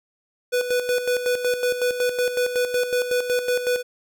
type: tone with tremolo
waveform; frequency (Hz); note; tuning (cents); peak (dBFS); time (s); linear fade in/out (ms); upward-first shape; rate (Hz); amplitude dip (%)
square; 493.9; B4; 0; -19; 0.52-3.83; 20; square; 5.4; 60
effects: none